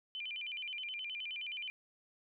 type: tone with vibrato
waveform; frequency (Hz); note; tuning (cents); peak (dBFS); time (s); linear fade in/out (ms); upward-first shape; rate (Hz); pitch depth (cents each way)
sine; 2697; E7; +39; -39; 0.15-1.7; 0; square; 9.5; 210
effects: none